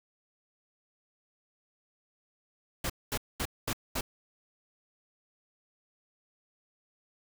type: noise bursts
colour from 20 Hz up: pink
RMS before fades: -32 dBFS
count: 5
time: 2.84-4.01 s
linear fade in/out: 5 ms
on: 58 ms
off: 220 ms
effects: none